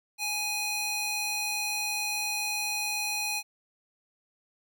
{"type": "tone with high-pass filter", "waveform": "square", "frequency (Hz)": 830.6, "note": "G#5", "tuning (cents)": 0, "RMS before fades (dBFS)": -31, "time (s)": [0.18, 3.43], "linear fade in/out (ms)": 50, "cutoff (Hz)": 2200, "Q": 0.83, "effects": []}